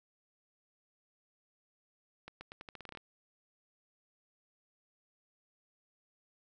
accelerating click train, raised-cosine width 0.3 ms, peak -30 dBFS, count 12, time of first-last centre 2.28-2.973 s, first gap 130 ms, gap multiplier 0.84, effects none

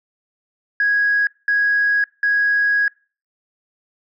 sine tone bursts at uneven times, 1656 Hz, G#6, 5 cents flat, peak -13 dBFS, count 3, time 0.8-1.27 / 1.48-2.04 / 2.23-2.88 s, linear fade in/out 2 ms, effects noise-tail reverb RT60 0.4 s tail -26 dB re dry + tanh soft clip ceiling -9 dBFS

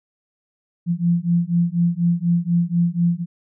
sine beating tone pair, 170 / 174.1 Hz, F3 / F3, -46 / -5 cents, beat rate 4.1 Hz, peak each -19 dBFS, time 0.86-3.26 s, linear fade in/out 50 ms, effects none

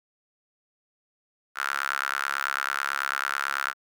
sawtooth tone with high-pass filter, 69.1 Hz, C#2, 5 cents flat, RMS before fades -29 dBFS, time 1.55-3.74 s, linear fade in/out 50 ms, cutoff 1400 Hz, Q 5.8, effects none

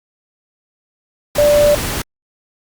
sine tone in noise, 587.3 Hz, D5, in tune, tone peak -8 dBFS, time 1.38-1.75 s, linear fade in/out 5 ms, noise pink, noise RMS -21 dBFS, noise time 1.35-2.02 s, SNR +10 dB, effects Opus 48 kbps

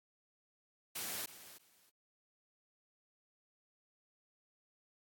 white noise with echo, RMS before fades -41 dBFS, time 0.95-1.26 s, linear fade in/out 10 ms, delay 320 ms, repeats 2, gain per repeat -14 dB, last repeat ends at 1.9 s, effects high-pass 100 Hz 12 dB/octave + AAC 64 kbps

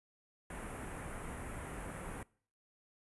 pink band-stop noise, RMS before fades -44 dBFS, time 0.5-2.23 s, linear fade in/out 2 ms, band 2200 to 10000 Hz, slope 24 dB/octave, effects noise-tail reverb RT60 0.5 s tail -23 dB re dry + resampled to 24000 Hz

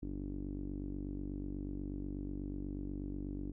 sawtooth tone with low-pass filter, 48.2 Hz, G1, 28 cents flat, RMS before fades -41 dBFS, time 0.02-3.52 s, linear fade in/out 10 ms, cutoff 300 Hz, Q 6.1, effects none

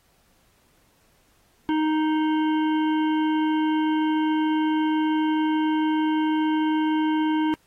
harmonic tone, 311.1 Hz, D#4, in tune, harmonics 1 / 3 / 5 / 7 / 9 / 10, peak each -20 / -28 / -36 / -41 / -43 / -41 dBFS, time 1.69-7.54 s, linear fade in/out 0 ms, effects pink hiss -63 dBFS RMS until 7.66 s + AAC 48 kbps

